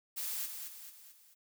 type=noise with echo; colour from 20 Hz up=blue; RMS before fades=-38 dBFS; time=0.16-0.47 s; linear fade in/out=20 ms; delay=220 ms; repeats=4; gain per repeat=-6 dB; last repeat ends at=1.35 s; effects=none